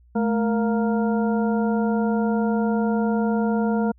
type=harmonic tone with a mistuned harmonic; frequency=233.1 Hz; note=A#3; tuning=in tune; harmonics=1 / 2 / 3 / 4 / 6; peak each=-20 / -26 / -30 / -32 / -36 dBFS; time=0.15-3.92 s; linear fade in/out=10 ms; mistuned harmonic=1; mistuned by=-130 cents; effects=added 60 Hz sine -51 dBFS peak until 3.98 s